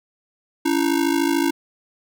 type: ring-modulated tone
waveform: square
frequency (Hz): 308.6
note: D#4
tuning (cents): -14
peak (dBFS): -15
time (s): 0.65-1.51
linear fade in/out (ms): 10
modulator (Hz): 26.8
effects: none